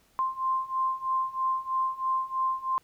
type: beating tone pair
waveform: sine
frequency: 1046.5 / 1049.6 Hz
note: C6 / C6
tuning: 0 / +5 cents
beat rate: 3.1 Hz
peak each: -30 / -28 dBFS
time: 0.19-2.78 s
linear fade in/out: 0 ms
effects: pink hiss -64 dBFS RMS until 2.83 s